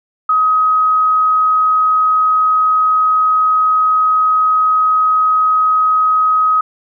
sine tone, 1264 Hz, D#6, 27 cents sharp, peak -9 dBFS, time 0.29-6.61 s, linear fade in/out 5 ms, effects none

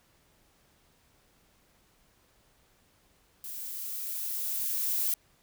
violet noise with level ramp, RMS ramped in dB -40 to -28 dBFS, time 3.44-5.14 s, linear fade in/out 2 ms, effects pink hiss -66 dBFS RMS until 5.42 s

